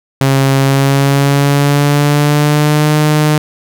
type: tone with pitch glide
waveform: sawtooth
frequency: 135.9 to 151.66 Hz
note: C#3 to D#3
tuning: -34 to -44 cents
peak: -4 dBFS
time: 0.21-3.38 s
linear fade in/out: 0 ms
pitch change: +190 cents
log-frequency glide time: 0.58-2.94 s
effects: none